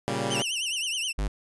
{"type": "chord", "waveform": "10% pulse", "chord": "G diminished", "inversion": "first", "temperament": "equal", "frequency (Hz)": [116.54, 138.59, 196], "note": ["Bb2", "Db3", "G3"], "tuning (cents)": [0, 0, 0], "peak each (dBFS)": -23, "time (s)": [0.08, 0.42], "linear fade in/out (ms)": 0}
{"type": "tone with vibrato", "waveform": "sawtooth", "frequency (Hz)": 2872, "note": "F7", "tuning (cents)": 48, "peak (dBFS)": -24, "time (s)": [0.3, 1.13], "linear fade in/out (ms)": 20, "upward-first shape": "triangle", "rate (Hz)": 9.6, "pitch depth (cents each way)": 170}
{"type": "tone", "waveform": "square", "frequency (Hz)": 50.7, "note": "G#1", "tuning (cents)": -41, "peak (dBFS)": -26, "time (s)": [1.18, 1.28], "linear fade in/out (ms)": 5}
{"effects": ["resampled to 24000 Hz"]}